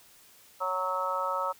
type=harmonic tone; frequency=185 Hz; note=F#3; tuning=in tune; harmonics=3 / 4 / 5 / 6 / 7; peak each=-34 / -42 / -33 / -37 / -31 dBFS; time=0.6-1.53 s; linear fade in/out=20 ms; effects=white hiss -57 dBFS RMS until 1.59 s